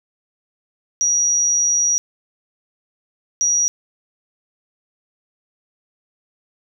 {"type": "tone bursts at uneven times", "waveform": "sine", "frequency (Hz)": 5770, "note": "F#8", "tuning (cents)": -44, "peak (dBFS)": -14, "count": 2, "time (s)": [[1.01, 1.98], [3.41, 3.68]], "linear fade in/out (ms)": 0, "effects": []}